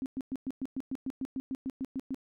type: tone bursts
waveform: sine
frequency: 264.5 Hz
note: C4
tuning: 19 cents sharp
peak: -31 dBFS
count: 15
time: 0.02-2.145 s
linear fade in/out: 0 ms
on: 39 ms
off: 110 ms
effects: none